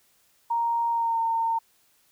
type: tone with pitch glide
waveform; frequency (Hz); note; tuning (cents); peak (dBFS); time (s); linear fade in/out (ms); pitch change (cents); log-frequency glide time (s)
sine; 932.3 to 912.1; A#5 to A#5; 0 to -38; -22; 0.5-1.59; 10; -38; 0.91-1.19
effects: white hiss -64 dBFS RMS until 2.11 s